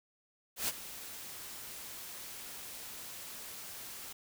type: noise with ADSR envelope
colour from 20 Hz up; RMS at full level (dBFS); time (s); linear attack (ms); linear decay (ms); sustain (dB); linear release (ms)
white; -32; 0.56-4.13; 120; 34; -14; 7
effects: none